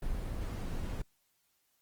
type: noise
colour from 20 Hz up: brown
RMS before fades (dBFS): -36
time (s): 0.02-1.02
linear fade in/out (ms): 5
effects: white hiss -75 dBFS RMS until 1.81 s + Opus 24 kbps